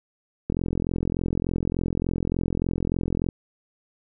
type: click train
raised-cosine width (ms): 3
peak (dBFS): -12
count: 122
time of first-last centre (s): 0.5-3.288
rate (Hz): 43.4
effects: none